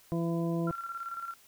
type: harmonic tone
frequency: 167.8 Hz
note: E3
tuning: 31 cents sharp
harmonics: 1 / 2 / 3 / 4 / 6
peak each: -30 / -33 / -40 / -40 / -45 dBFS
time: 0.12-0.71 s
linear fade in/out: 0 ms
type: tone with tremolo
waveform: sine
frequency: 1366 Hz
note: F6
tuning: 39 cents flat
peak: -34 dBFS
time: 0.67-1.34 s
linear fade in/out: 5 ms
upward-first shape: square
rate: 18 Hz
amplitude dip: 55%
effects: white hiss -60 dBFS RMS until 1.47 s